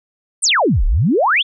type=exponential two-way sweep; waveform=sine; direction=down then up; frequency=10130 to 30.77 to 3679 Hz; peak=-11 dBFS; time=0.42-1.43 s; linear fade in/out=20 ms; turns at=0.85 s; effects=none